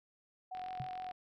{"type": "tone with vibrato", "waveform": "sine", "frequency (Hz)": 740, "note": "F#5", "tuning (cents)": 0, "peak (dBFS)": -40, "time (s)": [0.51, 1.12], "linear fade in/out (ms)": 10, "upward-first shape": "square", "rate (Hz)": 6.5, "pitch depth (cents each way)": 11}
{"type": "click train", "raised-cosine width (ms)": 0.3, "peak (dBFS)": -34, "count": 26, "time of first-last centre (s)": [0.55, 1.112], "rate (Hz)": 44.5}
{"type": "tone with exponential decay", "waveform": "sine", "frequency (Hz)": 132.9, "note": "C3", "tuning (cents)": 27, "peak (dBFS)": -35, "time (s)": [0.8, 0.92], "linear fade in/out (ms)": 2, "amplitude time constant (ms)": 25}
{"effects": []}